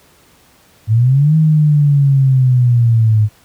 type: linear two-way sweep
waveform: sine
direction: up then down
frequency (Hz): 105 to 158.8 to 105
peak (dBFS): -7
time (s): 0.87-3.29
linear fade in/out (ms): 50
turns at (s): 1.36
effects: pink hiss -49 dBFS RMS until 3.44 s + high-pass 60 Hz 12 dB/octave